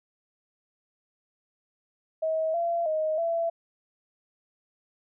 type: tone with pitch steps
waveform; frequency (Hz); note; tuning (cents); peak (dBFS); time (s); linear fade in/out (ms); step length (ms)
sine; 638 / 681 / 625 / 670; D#5 / F5 / D#5 / E5; +43 / -44 / +8 / +28; -24; 2.22-3.5; 10; 320
effects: none